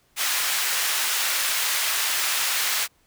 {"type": "high-pass noise", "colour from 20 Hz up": "pink", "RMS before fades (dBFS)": -24, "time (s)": [0.16, 2.88], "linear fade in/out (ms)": 50, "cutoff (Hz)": 1500, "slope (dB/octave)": 12, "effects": ["pink hiss -63 dBFS RMS until 3.06 s"]}